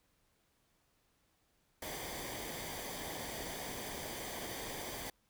pink noise with comb filter, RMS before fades -43 dBFS, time 1.82-5.1 s, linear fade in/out 2 ms, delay 0.74 ms, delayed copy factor -0.6, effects pink hiss -75 dBFS RMS until 5.29 s

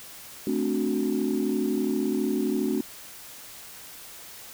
sine chord, D dominant seventh, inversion second, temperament equal with one note detuned, 218.7 / 261.6 / 293.7 / 370 Hz, A3 / C4 / D4 / F#4, -10 / 0 / 0 / 0 cents, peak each -28 dBFS, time 0.47-2.81 s, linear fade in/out 2 ms, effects tanh soft clip ceiling -16 dBFS + white hiss -44 dBFS RMS until 4.53 s

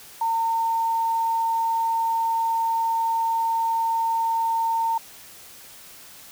sine tone, 910 Hz, A#5, 42 cents flat, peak -20 dBFS, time 0.21-4.98 s, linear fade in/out 5 ms, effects white hiss -45 dBFS RMS until 6.31 s

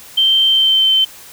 sine tone with pitch glide, 3128 to 3090 Hz, G7 to G7, -4 to -26 cents, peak -9 dBFS, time 0.17-1.05 s, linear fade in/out 10 ms, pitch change -22 cents, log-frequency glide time 0.46-0.91 s, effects white hiss -38 dBFS RMS until 1.32 s

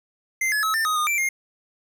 square tone with pitch steps, 2081 / 1703 / 1290 / 1792 / 1253 / 1223 / 2344 / 2127 Hz, C7 / G#6 / E6 / A6 / D#6 / D#6 / D7 / C7, -10 / +43 / -38 / +31 / +12 / -30 / -4 / +28 cents, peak -21 dBFS, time 0.41-1.29 s, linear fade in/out 5 ms, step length 110 ms, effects none

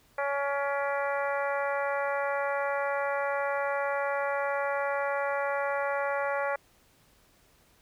harmonic tone with a mistuned harmonic, 280.9 Hz, C#4, 23 cents sharp, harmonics 2 / 3 / 4 / 5 / 6 / 7 / 8, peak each -30 / -34 / -36 / -36 / -39 / -38 / -44 dBFS, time 0.18-6.56 s, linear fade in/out 5 ms, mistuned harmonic 8, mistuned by +77 cents, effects pink hiss -63 dBFS RMS until 7.81 s

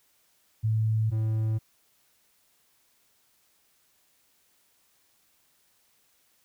sine / triangle tone pair in turn, 110 / 110 Hz, A2 / A2, 0 / 0 cents, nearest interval unison, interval 0 cents, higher neither, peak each -22 dBFS, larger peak neither, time 0.63-1.11 / 1.11-1.59 s, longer neither, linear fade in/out 20 ms, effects white hiss -67 dBFS RMS until 6.44 s

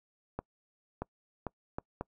accelerating click train, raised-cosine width 1 ms, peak -21 dBFS, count 5, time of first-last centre 0.39-2.01 s, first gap 630 ms, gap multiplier 0.71, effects noise-tail reverb RT60 0.1 s tail -26 dB re dry

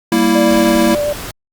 square chord, E diminished, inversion first, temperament equal, 196 / 233.1 / 329.6 Hz, G3 / Bb3 / E4, 0 / 0 / 0 cents, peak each -19 / -15 / -14 dBFS, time 0.12-0.95 s, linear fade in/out 2 ms
sine tone with vibrato, 587.3 Hz, D5, in tune, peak -14 dBFS, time 0.35-1.13 s, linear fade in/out 5 ms, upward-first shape sine, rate 10 Hz, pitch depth 13 cents each way
pink noise, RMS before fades -27 dBFS, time 0.5-1.31 s, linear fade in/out 2 ms
effects Opus 48 kbps

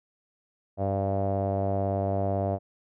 sawtooth tone with low-pass filter, 98 Hz, G2, in tune, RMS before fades -27 dBFS, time 0.77-2.59 s, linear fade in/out 50 ms, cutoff 650 Hz, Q 7.3, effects none

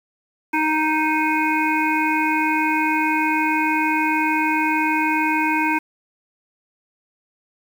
harmonic tone, 311.1 Hz, D#4, in tune, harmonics 1 / 3 / 5 / 7 / 8, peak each -22 / -21 / -26 / -26 / -25 dBFS, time 0.53-5.79 s, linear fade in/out 10 ms, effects 7-bit

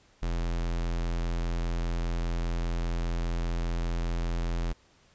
square tone, 42.49 Hz, F1, 47 cents flat, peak -28 dBFS, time 0.22-4.73 s, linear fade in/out 10 ms, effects pink hiss -62 dBFS RMS until 5.14 s + resampled to 16000 Hz

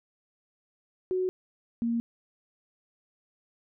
sine tone pair in turn, 370 / 233.1 Hz, F#4 / A#3, 0 / 0 cents, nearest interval minor sixth, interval 800 cents, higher first, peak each -25 dBFS, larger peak neither, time 1.11-1.29 / 1.82-2 s, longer neither, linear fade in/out 0 ms, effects none

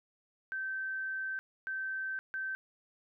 sine tone bursts at uneven times, 1549 Hz, G6, 21 cents flat, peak -34 dBFS, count 3, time 0.52-1.39 / 1.67-2.19 / 2.34-2.55 s, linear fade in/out 0 ms, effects none

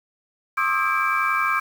sine tone cluster, 1074 / 1210 / 1301 / 1608 / 2324 Hz, C6 / D#6 / E6 / G6 / D7, +45 / -49 / -23 / +44 / -19 cents, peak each -25 dBFS, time 0.57-1.6 s, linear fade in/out 10 ms, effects tanh soft clip ceiling -8 dBFS + 7-bit

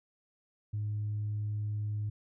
sine tone, 105.1 Hz, G#2, 21 cents sharp, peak -30 dBFS, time 0.73-2.1 s, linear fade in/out 10 ms, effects tanh soft clip ceiling -28 dBFS

